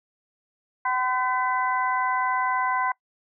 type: tone cluster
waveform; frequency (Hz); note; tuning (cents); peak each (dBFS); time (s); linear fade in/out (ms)
sine; 760 / 1016 / 1527 / 2001; F#5 / B5 / G6 / B6; +46 / +49 / -46 / +22; -29 / -24 / -30 / -32; 0.85-2.92; 5
effects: noise-tail reverb RT60 0.1 s tail -23 dB re dry